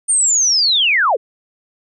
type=linear sweep; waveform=sine; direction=down; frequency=8990 to 370 Hz; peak=-11 dBFS; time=0.08-1.17 s; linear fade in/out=20 ms; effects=none

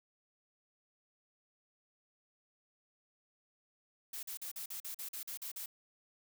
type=noise bursts; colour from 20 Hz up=blue; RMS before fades=-43 dBFS; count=11; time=4.13-5.66 s; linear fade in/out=5 ms; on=100 ms; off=43 ms; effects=none

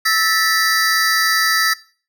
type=tone cluster; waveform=square; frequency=1310 / 1771 / 1954 / 4717 Hz; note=E6 / A6 / B6 / D8; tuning=-11 / +11 / -19 / +7 cents; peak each=-20 dBFS; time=0.05-1.74 s; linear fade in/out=10 ms; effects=noise-tail reverb RT60 0.4 s tail -20 dB re dry

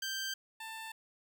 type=tone pair in turn; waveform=15% pulse; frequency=1568 / 889.2 Hz; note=G6 / A5; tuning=0 / +18 cents; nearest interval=minor seventh; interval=982 cents; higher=first; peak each=-29 / -36 dBFS; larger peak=first; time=0.02-0.34 / 0.6-0.92 s; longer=neither; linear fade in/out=5 ms; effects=none

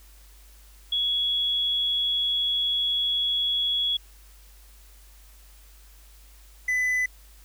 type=tone pair in turn; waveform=sine / triangle; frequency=3356 / 2002 Hz; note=G#7 / B6; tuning=+17 / +23 cents; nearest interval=major sixth; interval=894 cents; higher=first; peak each=-22 / -20 dBFS; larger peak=second; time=0.92-3.97 / 6.68-7.06 s; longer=first; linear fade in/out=5 ms; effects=added 50 Hz sine -49 dBFS peak until 7.44 s + white hiss -56 dBFS RMS until 7.44 s

